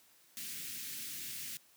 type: band-stop noise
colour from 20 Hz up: white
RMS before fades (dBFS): -43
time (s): 0.37-1.57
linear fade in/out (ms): 0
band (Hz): 310 to 1800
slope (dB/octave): 24
effects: white hiss -65 dBFS RMS until 1.76 s + high-pass 100 Hz 12 dB/octave